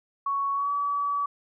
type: tone with pitch glide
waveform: sine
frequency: 1113 to 1143.6 Hz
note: C#6 to D6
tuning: +7 to -46 cents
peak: -24 dBFS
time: 0.26-1.26 s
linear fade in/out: 5 ms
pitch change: +47 cents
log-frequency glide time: 0.54-0.71 s
effects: none